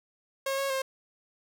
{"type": "tone with pitch steps", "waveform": "sawtooth", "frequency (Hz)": [542, 549, 532], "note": ["C#5", "C#5", "C5"], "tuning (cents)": [-39, -17, 29], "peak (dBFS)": -24, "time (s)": [0.46, 0.82], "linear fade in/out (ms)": 5, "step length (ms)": 120, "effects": []}